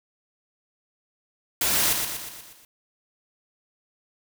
white noise with echo, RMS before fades -23 dBFS, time 1.61-1.93 s, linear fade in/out 2 ms, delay 120 ms, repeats 6, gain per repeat -5 dB, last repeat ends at 2.65 s, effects none

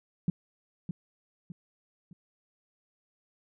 sine tone with echo, 173.2 Hz, F3, 14 cents flat, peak -22 dBFS, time 0.28-0.3 s, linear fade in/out 2 ms, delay 610 ms, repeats 3, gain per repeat -8 dB, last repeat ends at 2.13 s, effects none

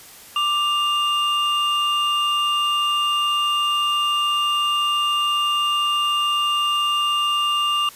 triangle tone pair together, 1181 / 2809 Hz, D6 / F7, +9 / +9 cents, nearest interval octave + minor third, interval 1500 cents, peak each -19 dBFS, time 0.36-7.89 s, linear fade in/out 2 ms, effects white hiss -43 dBFS RMS until 7.95 s + resampled to 32000 Hz

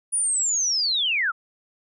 sine linear sweep, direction down, 9780 to 1244.5 Hz, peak -20 dBFS, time 0.12-1.32 s, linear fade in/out 20 ms, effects none

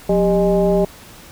sine tone with frequency modulation, 396.7 Hz, G4, 21 cents sharp, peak -12 dBFS, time 0.09-0.85 s, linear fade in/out 5 ms, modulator 217 Hz, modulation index 1.3, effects pink hiss -41 dBFS RMS until 1.31 s

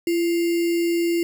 sine tone with sample-and-hold, 340 Hz, F4, 46 cents flat, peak -18 dBFS, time 0.07-1.23 s, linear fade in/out 2 ms, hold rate 2450 Hz, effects none

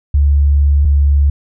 sine tone pair in turn, 71.5 / 71.22 Hz, D2 / C#2, -46 / +47 cents, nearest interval unison, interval 7 cents, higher first, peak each -7 dBFS, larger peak neither, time 0.14-0.85 / 0.85-1.3 s, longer first, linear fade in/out 5 ms, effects none

